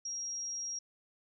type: tone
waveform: sine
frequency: 5630 Hz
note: F8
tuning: 13 cents sharp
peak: -36 dBFS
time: 0.05-0.79 s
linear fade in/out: 5 ms
effects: none